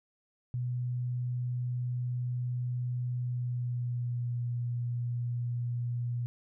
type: tone with pitch glide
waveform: sine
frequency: 123.5 to 120.61 Hz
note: B2 to B2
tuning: 0 to -41 cents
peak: -30 dBFS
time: 0.54-6.26 s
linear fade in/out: 0 ms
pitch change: -41 cents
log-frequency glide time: 3.19-4.41 s
effects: none